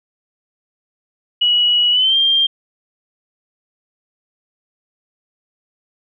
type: tone with pitch glide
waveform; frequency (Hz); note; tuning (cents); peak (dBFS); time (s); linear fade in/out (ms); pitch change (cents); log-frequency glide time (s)
sine; 2923 to 3188; F#7 to G7; -22 to +28; -11; 1.41-2.47; 10; +150; 1.91-2.16
effects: none